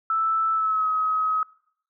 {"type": "tone with pitch glide", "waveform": "sine", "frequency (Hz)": [1318.5, 1272.1], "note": ["E6", "D#6"], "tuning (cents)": [0, 38], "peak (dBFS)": -20, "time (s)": [0.1, 1.43], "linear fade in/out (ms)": 2, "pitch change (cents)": -62, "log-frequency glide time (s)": [0.53, 0.88], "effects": ["noise-tail reverb RT60 0.7 s tail -23 dB re dry"]}